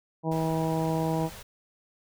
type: harmonic tone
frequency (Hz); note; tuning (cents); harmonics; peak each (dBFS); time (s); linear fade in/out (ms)
161; E3; -41; 1 / 2 / 3 / 4 / 5 / 6; -28 / -31 / -33 / -34 / -35 / -36; 0.23-1.3; 50
type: band-stop noise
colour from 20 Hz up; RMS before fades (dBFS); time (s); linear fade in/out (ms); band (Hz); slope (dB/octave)
pink; -44; 0.31-1.43; 10; 230 to 390; 96
effects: none